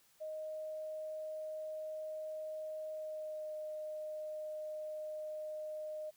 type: tone with pitch glide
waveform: sine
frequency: 622.3 to 615.5 Hz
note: D#5 to D#5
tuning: 0 to -19 cents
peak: -40 dBFS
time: 0.2-6.11 s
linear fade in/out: 20 ms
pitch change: -19 cents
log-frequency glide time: 2.91-3.52 s
effects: white hiss -69 dBFS RMS until 6.16 s